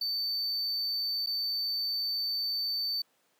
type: tone with dropouts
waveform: triangle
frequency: 4554 Hz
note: C#8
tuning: 46 cents sharp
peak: -28 dBFS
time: 0.01-3.02 s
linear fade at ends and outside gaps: 5 ms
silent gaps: 1.262-1.27 s
effects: pink hiss -70 dBFS RMS until 3.39 s + high-pass 300 Hz 12 dB/octave